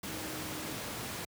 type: tone in noise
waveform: sine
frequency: 311.1 Hz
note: D#4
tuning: in tune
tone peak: -44 dBFS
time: 0.11-0.73 s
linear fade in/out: 5 ms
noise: pink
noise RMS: -39 dBFS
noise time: 0.03-1.25 s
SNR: -8 dB
effects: high-pass 100 Hz 12 dB/octave